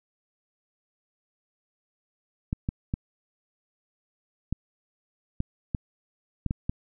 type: clicks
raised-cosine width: 5 ms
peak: -14 dBFS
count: 9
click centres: 2.529 / 2.689 / 2.939 / 4.526 / 5.404 / 5.748 / 6.463 / 6.509 / 6.695 s
effects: none